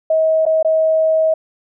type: tone with dropouts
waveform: sine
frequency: 637 Hz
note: D#5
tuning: 41 cents sharp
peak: -11 dBFS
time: 0.1-1.34 s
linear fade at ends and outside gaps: 5 ms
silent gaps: 0.454-0.463 / 0.628-0.647 s
effects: none